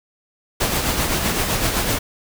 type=noise with tremolo; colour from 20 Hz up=pink; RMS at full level=-19 dBFS; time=0.6-1.99 s; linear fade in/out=10 ms; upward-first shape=sine; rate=7.8 Hz; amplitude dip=40%; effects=none